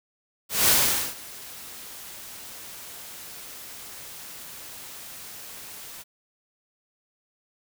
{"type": "noise with ADSR envelope", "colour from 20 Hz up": "white", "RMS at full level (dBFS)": -18, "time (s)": [0.49, 6.04], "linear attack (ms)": 190, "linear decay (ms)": 460, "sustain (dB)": -23, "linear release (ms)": 29, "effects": []}